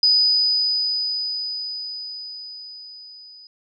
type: tone with level ramp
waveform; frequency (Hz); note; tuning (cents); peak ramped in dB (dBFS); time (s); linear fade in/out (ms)
sine; 4978; D#8; 0; -12 to -42; 0.03-3.47; 2
effects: none